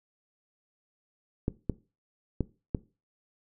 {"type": "clicks", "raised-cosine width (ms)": 3, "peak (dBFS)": -14, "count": 4, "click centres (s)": [1.481, 1.697, 2.407, 2.748], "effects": ["noise-tail reverb RT60 0.3 s tail -19 dB re dry"]}